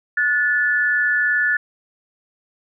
sine tone pair together, 1455 / 1738.8 Hz, F#6 / A6, -29 / -21 cents, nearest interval minor third, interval 308 cents, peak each -20 / -17 dBFS, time 0.17-1.57 s, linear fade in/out 5 ms, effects none

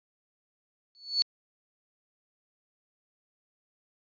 sine tone with exponential growth, 4435 Hz, C#8, in tune, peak -18 dBFS, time 0.95-1.22 s, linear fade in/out 0 ms, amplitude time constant 57 ms, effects resampled to 11025 Hz

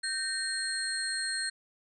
sine tone cluster, 1554 / 1837 / 4236 / 8440 Hz, G6 / A#6 / C8 / C9, -16 / -26 / +21 / +14 cents, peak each -37 / -37 / -34 / -36 dBFS, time 0.03-1.5 s, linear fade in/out 10 ms, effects none

